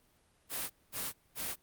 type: noise bursts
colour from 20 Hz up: white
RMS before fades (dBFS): -37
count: 3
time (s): 0.49-1.56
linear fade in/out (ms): 50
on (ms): 210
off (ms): 220
effects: pink hiss -69 dBFS RMS until 1.62 s + Opus 32 kbps